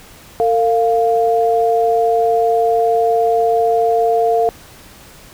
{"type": "tone pair together", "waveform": "sine", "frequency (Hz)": [453.3, 697.8], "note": ["A#4", "F5"], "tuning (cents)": [-48, -2], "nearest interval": "perfect fifth", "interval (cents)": 746, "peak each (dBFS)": -14, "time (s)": [0.4, 4.49], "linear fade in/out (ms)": 0, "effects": ["pink hiss -41 dBFS RMS until 5.33 s"]}